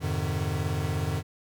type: chord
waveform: square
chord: F minor seventh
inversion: none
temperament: equal with one note detuned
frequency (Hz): 87.31 / 103.83 / 130.81 / 152.01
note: F2 / Ab2 / C3 / Eb3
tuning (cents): 0 / 0 / 0 / -40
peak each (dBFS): -32 / -33 / -36 / -32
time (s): 0-1.23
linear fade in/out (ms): 50
effects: none